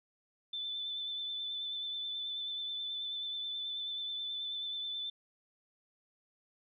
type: tone with vibrato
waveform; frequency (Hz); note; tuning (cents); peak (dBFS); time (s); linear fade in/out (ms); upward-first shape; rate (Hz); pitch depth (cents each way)
sine; 3520; A7; 0; -36; 0.53-5.1; 5; sine; 9.3; 21
effects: none